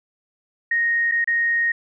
sine tone with dropouts, 1864.7 Hz, A#6, in tune, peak -17 dBFS, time 0.71-1.72 s, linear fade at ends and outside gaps 5 ms, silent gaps 1.114-1.119 / 1.244-1.274 s, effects none

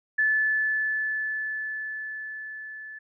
sine tone with level ramp, 1737 Hz, A6, 23 cents flat, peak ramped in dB -19 to -38 dBFS, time 0.18-2.99 s, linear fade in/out 10 ms, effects none

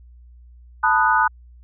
sine chord, B dominant seventh, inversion third, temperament equal with one note detuned, 880 / 987.8 / 1240.9 / 1480 Hz, A5 / B5 / D#6 / F#6, 0 / 0 / -5 / 0 cents, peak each -19 / -21 / -20 / -19 dBFS, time 0.83-1.28 s, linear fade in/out 10 ms, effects added 60 Hz sine -43 dBFS peak until 1.63 s

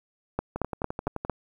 two click trains, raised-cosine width 1 ms, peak -12 / -17 dBFS, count 5 / 9, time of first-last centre 0.39-1.297 / 0.56-1.25 s, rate 4.41 / 11.6 Hz, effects 9-bit

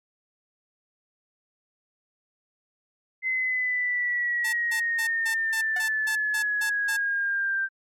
sine exponential sweep, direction down, 2058 to 1568 Hz, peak -23 dBFS, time 3.22-7.69 s, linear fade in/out 50 ms
5% pulse tone bursts, 887 Hz, A5, 14 cents sharp, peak -19 dBFS, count 10, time 4.44-6.97 s, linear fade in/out 10 ms, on 91 ms, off 180 ms
sawtooth tone with exponential decay, 730 Hz, F#5, 24 cents flat, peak -27 dBFS, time 5.76-5.89 s, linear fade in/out 5 ms, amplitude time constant 27 ms
effects MP3 64 kbps

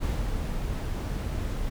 brown noise with ADSR envelope, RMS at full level -27 dBFS, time 0-1.7 s, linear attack 36 ms, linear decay 270 ms, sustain -3 dB, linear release 17 ms, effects none

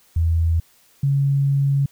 sine tone pair in turn, 82.5 / 139.23 Hz, E2 / C#3, +2 / +8 cents, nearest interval major sixth, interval 906 cents, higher second, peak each -15 / -15 dBFS, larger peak neither, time 0.16-0.6 / 1.03-1.86 s, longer second, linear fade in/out 5 ms, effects white hiss -56 dBFS RMS until 1.91 s

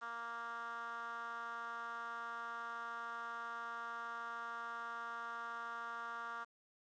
10% pulse tone with band-pass filter, 233.1 Hz, A#3, in tune, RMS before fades -45 dBFS, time 0.01-6.45 s, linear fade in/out 20 ms, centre 1300 Hz, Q 3.6, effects resampled to 16000 Hz + 11-bit

